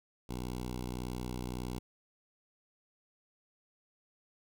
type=tone with notch filter; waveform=10% pulse; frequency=61.74 Hz; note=B1; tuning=in tune; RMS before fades=-39 dBFS; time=0.29-1.79 s; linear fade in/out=5 ms; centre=1700 Hz; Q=1.3; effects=none